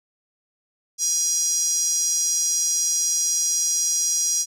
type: tone with high-pass filter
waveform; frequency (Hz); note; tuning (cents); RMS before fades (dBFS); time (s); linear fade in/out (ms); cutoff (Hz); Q
5% pulse; 824; G#5; -14; -22; 0.98-4.46; 50; 5900; 6.7
effects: none